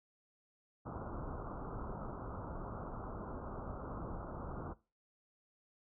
pink low-pass noise, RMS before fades -44 dBFS, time 0.85-4.74 s, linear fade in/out 20 ms, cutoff 1400 Hz, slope 96 dB/octave, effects noise-tail reverb RT60 0.3 s tail -19 dB re dry

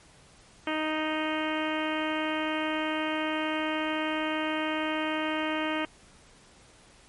harmonic tone, 311.1 Hz, D#4, in tune, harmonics 1 / 2 / 3 / 4 / 5 / 6 / 7 / 8 / 9 / 10, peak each -31 / -34 / -36 / -37 / -38 / -39 / -39 / -40 / -41 / -41 dBFS, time 0.67-5.85 s, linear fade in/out 2 ms, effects pink hiss -56 dBFS RMS until 7.08 s + MP3 48 kbps

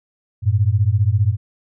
sine beating tone pair, 96 / 111 Hz, G2 / A2, -36 / +16 cents, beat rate 15 Hz, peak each -16 dBFS, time 0.42-1.37 s, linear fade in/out 50 ms, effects none

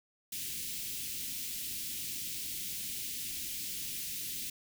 white band-stop noise, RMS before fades -39 dBFS, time 0.32-4.5 s, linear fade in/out 5 ms, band 320 to 2400 Hz, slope 24 dB/octave, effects none

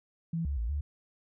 sine tone with pitch steps, 165.6 / 70.6 / 56.5 / 72.8 Hz, E3 / C#2 / A1 / D2, +8 / +32 / +47 / -15 cents, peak -29 dBFS, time 0.33-0.81 s, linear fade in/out 5 ms, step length 120 ms, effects none

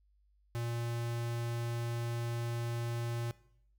square tone, 117.8 Hz, A#2, 19 cents sharp, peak -35 dBFS, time 0.55-3.31 s, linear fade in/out 0 ms, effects noise-tail reverb RT60 0.7 s tail -19 dB re dry + added 50 Hz sine -66 dBFS peak until 3.78 s

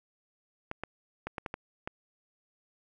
clicks, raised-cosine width 0.5 ms, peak -20 dBFS, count 7, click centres 0.714 / 0.836 / 1.27 / 1.382 / 1.462 / 1.541 / 1.875 s, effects none

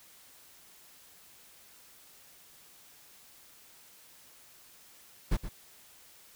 brown noise with echo, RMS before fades -26 dBFS, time 5.31-5.37 s, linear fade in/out 10 ms, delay 120 ms, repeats 1, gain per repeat -11 dB, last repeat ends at 5.49 s, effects white hiss -57 dBFS RMS until 6.35 s

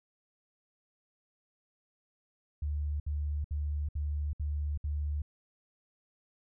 sine tone bursts, 73.8 Hz, D2, 9 cents sharp, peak -30 dBFS, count 6, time 2.62-5.22 s, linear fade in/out 5 ms, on 380 ms, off 64 ms, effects none

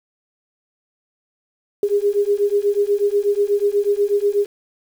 sine beating tone pair, 403.7 / 411.9 Hz, G#4 / G#4, -49 / -14 cents, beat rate 8.2 Hz, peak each -18 dBFS, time 1.83-4.46 s, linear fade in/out 2 ms, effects 7-bit

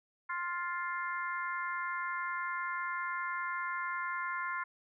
harmonic tone, 350.3 Hz, F4, 5 cents sharp, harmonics 3 / 4 / 5 / 6, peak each -37 / -39 / -41 / -43 dBFS, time 0.29-4.64 s, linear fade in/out 10 ms, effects none

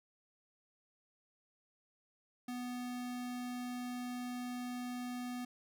square tone, 246.9 Hz, B3, in tune, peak -40 dBFS, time 2.48-5.45 s, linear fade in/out 5 ms, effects none

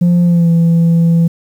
sine tone with pitch glide, 174.61 to 167.4 Hz, F3 to E3, 0 to +27 cents, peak -4 dBFS, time 0.01-1.28 s, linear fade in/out 10 ms, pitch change -73 cents, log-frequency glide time 0.24-0.5 s, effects tanh soft clip ceiling -6 dBFS + 7-bit

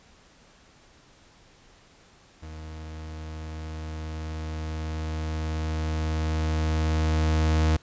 40% pulse tone with level ramp, 78.5 Hz, D#2, 16 cents sharp, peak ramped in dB -37 to -18 dBFS, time 2.42-7.77 s, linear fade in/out 10 ms, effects pink hiss -56 dBFS RMS until 7.82 s + resampled to 16000 Hz

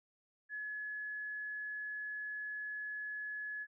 sine tone, 1700 Hz, G#6, 40 cents sharp, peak -39 dBFS, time 0.49-3.67 s, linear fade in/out 50 ms, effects none

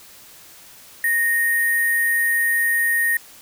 sine tone with sample-and-hold, 1860 Hz, A#6, 4 cents flat, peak -16 dBFS, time 1.04-3.17 s, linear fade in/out 2 ms, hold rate 11025 Hz, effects white hiss -45 dBFS RMS until 3.41 s

